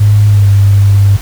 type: tone with pitch glide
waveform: sine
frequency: 103.83 to 99.83 Hz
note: G#2 to G2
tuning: 0 to +32 cents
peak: -3 dBFS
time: 0-1.17 s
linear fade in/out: 10 ms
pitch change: -68 cents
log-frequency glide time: 0.28-0.47 s
effects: added 50 Hz sine -25 dBFS peak until 1.21 s + pink hiss -29 dBFS RMS until 1.21 s